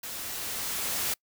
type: noise with level ramp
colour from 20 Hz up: white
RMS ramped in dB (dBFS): -38 to -29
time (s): 0.03-1.14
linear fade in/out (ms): 5
effects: noise-tail reverb RT60 0.1 s tail -26 dB re dry